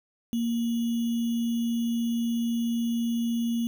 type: tone with sample-and-hold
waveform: sine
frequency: 233.1 Hz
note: A#3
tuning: in tune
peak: -24 dBFS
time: 0.33-3.67 s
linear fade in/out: 0 ms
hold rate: 3150 Hz
effects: none